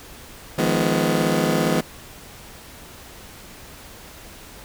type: chord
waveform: 20% pulse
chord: F half-diminished seventh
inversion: third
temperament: just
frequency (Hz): 157.15 / 174.61 / 209.5 / 251.4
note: Eb3 / F3 / Ab3 / Cb4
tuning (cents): +18 / 0 / +15 / +31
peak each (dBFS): -19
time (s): 0.58-1.81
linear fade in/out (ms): 5
effects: pink hiss -42 dBFS RMS until 4.64 s